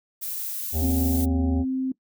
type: noise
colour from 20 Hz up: violet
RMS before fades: -31 dBFS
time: 0.21-1.26 s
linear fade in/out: 20 ms
type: harmonic tone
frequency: 79.3 Hz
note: D#2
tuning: 33 cents sharp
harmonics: 1 / 3 / 5 / 7 / 9 / 10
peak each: -23 / -33 / -37 / -40 / -42 / -43 dBFS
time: 0.72-1.65 s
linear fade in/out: 50 ms
type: tone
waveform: sine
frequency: 261.6 Hz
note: C4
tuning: in tune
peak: -23 dBFS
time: 0.82-1.92 s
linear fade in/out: 5 ms
effects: noise-tail reverb RT60 0.1 s tail -21 dB re dry